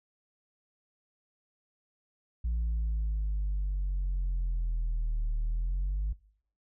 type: exponential two-way sweep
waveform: sine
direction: down then up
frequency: 58.27 to 37.44 to 52.4 Hz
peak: -25 dBFS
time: 2.44-6.13 s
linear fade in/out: 10 ms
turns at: 5.35 s
effects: noise-tail reverb RT60 0.6 s tail -23 dB re dry + tanh soft clip ceiling -26 dBFS